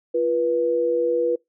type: tone pair together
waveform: sine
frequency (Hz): 344.8 / 486.8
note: F4 / B4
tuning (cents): -22 / -25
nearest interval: tritone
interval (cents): 597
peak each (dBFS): -25 / -19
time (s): 0.14-1.36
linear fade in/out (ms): 10
effects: noise-tail reverb RT60 0.2 s tail -26 dB re dry